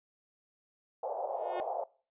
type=band-pass noise; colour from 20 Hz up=white; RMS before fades=-36 dBFS; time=1.03-1.84 s; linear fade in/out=5 ms; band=500 to 810 Hz; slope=48 dB/octave
type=tone with exponential growth; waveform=sawtooth; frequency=360.1 Hz; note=F#4; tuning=47 cents flat; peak=-31 dBFS; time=1.29-1.6 s; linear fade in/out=0 ms; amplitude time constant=67 ms
effects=noise-tail reverb RT60 0.4 s tail -21 dB re dry + resampled to 8000 Hz